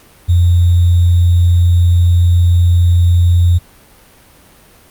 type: tone with sample-and-hold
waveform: sine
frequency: 87.31 Hz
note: F2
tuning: in tune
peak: -6 dBFS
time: 0.28-3.59 s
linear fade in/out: 20 ms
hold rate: 3675 Hz
effects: pink hiss -44 dBFS RMS until 4.9 s + Opus 48 kbps